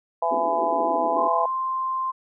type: harmonic tone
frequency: 167.6 Hz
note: E3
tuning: 29 cents sharp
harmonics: 3 / 4 / 5 / 6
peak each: -30 / -24 / -25 / -26 dBFS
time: 0.22-1.46 s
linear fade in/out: 5 ms
type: band-pass noise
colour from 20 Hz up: pink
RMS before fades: -32 dBFS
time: 0.31-1.28 s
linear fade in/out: 2 ms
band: 260 to 450 Hz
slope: 48 dB/octave
type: tone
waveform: sine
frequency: 1046.5 Hz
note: C6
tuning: in tune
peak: -23 dBFS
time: 1.16-2.12 s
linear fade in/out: 20 ms
effects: none